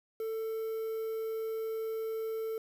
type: tone with quantisation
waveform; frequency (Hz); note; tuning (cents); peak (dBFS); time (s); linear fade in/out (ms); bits
triangle; 444.4; A4; +17; -31; 0.2-2.58; 2; 9
effects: none